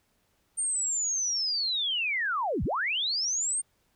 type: linear two-way sweep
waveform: sine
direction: down then up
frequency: 8870 to 33.96 to 8870 Hz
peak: -26 dBFS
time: 0.57-3.62 s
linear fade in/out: 20 ms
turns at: 2.64 s
effects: pink hiss -71 dBFS RMS until 3.95 s